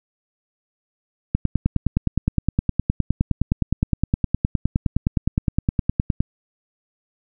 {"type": "click train", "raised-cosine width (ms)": 5, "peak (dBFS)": -5, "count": 48, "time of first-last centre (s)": [1.35, 6.205], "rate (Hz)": 9.68, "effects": []}